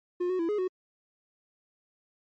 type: tone with pitch steps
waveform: triangle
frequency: 355.9 / 369.2 / 333.6 / 418.2 / 369.4 Hz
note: F4 / F#4 / E4 / G#4 / F#4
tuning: +33 / -4 / +21 / +12 / -3 cents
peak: -24 dBFS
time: 0.2-0.68 s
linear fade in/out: 10 ms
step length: 96 ms
effects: MP3 32 kbps